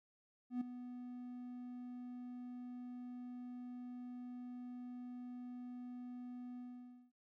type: tone with ADSR envelope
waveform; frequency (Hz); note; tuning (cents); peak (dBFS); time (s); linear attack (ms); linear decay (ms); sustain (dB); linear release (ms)
triangle; 246.9; B3; 0; -32; 0.5-7.12; 110; 7; -12; 540
effects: none